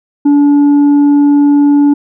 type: tone with tanh clipping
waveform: triangle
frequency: 288 Hz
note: D4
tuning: 34 cents flat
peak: -5 dBFS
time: 0.25-1.94 s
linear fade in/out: 10 ms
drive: 8 dB
effects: none